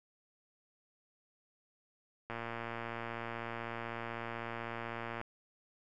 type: click train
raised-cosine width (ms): 0.5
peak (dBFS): -25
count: 339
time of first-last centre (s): 2.3-5.214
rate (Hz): 116
effects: none